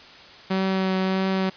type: tone with vibrato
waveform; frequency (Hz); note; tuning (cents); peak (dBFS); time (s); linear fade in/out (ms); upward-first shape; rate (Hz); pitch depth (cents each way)
sawtooth; 189.5; F#3; +42; -17; 0.5-1.5; 10; triangle; 1.6; 14
effects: white hiss -45 dBFS RMS until 1.56 s + resampled to 11025 Hz